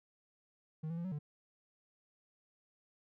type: tone with pitch steps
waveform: triangle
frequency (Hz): 156.9 / 166.6 / 170.8 / 187.7 / 147.9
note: D#3 / E3 / F3 / F#3 / D3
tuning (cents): +15 / +19 / -38 / +25 / +13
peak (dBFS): -35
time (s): 0.83-1.19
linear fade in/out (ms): 10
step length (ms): 72
effects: none